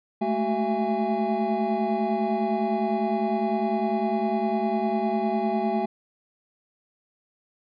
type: tone cluster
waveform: triangle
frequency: 213.1 / 223 / 377.3 / 674 / 822 Hz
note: G#3 / A3 / F#4 / E5 / G#5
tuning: +45 / +23 / +34 / +38 / -18 cents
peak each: -27 dBFS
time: 0.21-5.86 s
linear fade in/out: 10 ms
effects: resampled to 11025 Hz